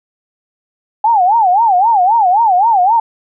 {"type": "tone with vibrato", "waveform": "sine", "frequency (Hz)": 817, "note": "G#5", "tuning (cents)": -29, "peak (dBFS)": -7, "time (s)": [1.04, 3], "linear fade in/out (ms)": 5, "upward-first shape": "sine", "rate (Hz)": 3.8, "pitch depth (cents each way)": 240, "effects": []}